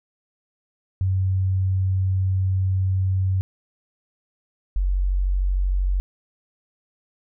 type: tone pair in turn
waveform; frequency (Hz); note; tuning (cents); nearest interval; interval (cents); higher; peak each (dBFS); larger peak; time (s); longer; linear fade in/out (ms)
sine; 94.5 / 46.51; F#2 / F#1; +37 / +10; octave; 1227; first; -18; neither; 1.01-3.41 / 4.76-6; first; 0
effects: none